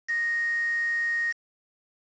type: tone with quantisation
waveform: sine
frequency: 1864.7 Hz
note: A#6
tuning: in tune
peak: -24 dBFS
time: 0.08-1.33 s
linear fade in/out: 20 ms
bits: 6
effects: resampled to 16000 Hz